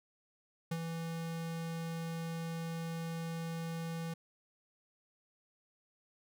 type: tone with ADSR envelope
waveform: square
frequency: 165.3 Hz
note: E3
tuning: 5 cents sharp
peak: -33 dBFS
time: 0.71-4.14 s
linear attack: 7 ms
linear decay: 51 ms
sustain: -5 dB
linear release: 7 ms
effects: none